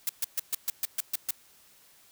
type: noise bursts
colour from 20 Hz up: blue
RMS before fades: -28 dBFS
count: 9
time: 0.07-1.308 s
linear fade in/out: 2 ms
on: 22 ms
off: 130 ms
effects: white hiss -59 dBFS RMS until 2.11 s